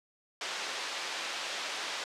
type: band-pass noise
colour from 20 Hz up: white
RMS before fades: -37 dBFS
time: 0.41-2.04 s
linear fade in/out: 2 ms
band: 480 to 4400 Hz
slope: 12 dB/octave
effects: low-pass 8000 Hz 12 dB/octave